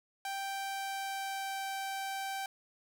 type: tone with pitch glide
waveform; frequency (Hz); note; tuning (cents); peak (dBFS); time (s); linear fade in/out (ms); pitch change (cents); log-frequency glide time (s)
sawtooth; 784 to 778.6; G5 to G5; 0 to -12; -32; 0.25-2.46; 2; -12; 0.37-1.66
effects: none